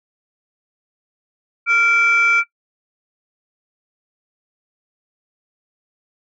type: tone pair together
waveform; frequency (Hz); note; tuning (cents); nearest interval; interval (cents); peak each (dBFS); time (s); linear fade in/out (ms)
sine; 1389 / 2327; F6 / D7; -10 / -17; major sixth; 893; -14 / -13; 1.66-2.44; 50
effects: noise-tail reverb RT60 0.1 s tail -19 dB re dry + tanh soft clip ceiling -7 dBFS